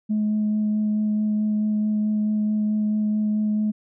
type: tone with vibrato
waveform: sine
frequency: 212.5 Hz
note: G#3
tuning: 40 cents sharp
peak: -18 dBFS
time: 0.09-3.72 s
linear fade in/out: 20 ms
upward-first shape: sine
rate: 4.6 Hz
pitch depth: 9 cents each way
effects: tanh soft clip ceiling -16 dBFS